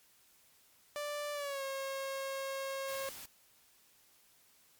sawtooth tone with pitch glide, 587.3 to 541.7 Hz, D5 to C#5, 0 to -40 cents, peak -33 dBFS, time 0.96-3.09 s, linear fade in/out 0 ms, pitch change -140 cents, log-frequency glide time 1.33-1.63 s
white noise, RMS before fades -48 dBFS, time 2.88-3.26 s, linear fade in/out 5 ms
effects white hiss -66 dBFS RMS until 4.79 s + MP3 96 kbps

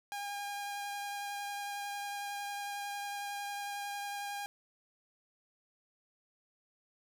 sawtooth tone with vibrato, 810 Hz, G#5, 43 cents flat, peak -34 dBFS, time 0.12-4.46 s, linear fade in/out 0 ms, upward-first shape triangle, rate 11 Hz, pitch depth 13 cents each way, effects none

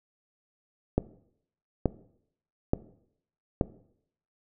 click train, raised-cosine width 2 ms, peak -9 dBFS, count 4, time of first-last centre 0.98-3.612 s, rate 1.14 Hz, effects noise-tail reverb RT60 0.7 s tail -18 dB re dry

